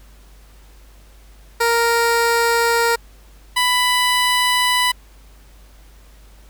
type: tone pair in turn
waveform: 15% pulse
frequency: 466.2 / 993.3 Hz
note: A#4 / B5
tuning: 0 / +10 cents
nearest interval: octave + minor second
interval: 1310 cents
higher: second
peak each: -8 dBFS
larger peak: neither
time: 1.6-2.96 / 3.56-4.92 s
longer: neither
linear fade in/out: 10 ms
effects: added 50 Hz sine -43 dBFS peak until 6.49 s + pink hiss -52 dBFS RMS until 6.49 s